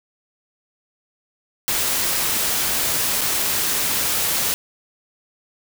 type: noise with dropouts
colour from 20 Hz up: white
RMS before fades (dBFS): -21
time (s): 1.68-4.54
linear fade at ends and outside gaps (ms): 0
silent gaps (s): 3.209-3.215
effects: none